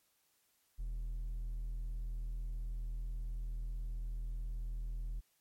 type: tone with hard clipping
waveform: sine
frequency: 40.78 Hz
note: E1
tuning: 18 cents flat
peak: -38 dBFS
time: 0.78-5.21 s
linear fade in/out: 20 ms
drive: 3 dB
effects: white hiss -75 dBFS RMS until 5.4 s + MP3 64 kbps